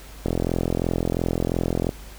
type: click train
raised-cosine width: 2 ms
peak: -9 dBFS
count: 71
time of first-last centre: 0.26-1.892 s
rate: 42.9 Hz
effects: added 50 Hz sine -41 dBFS peak until 2.18 s + pink hiss -45 dBFS RMS until 2.18 s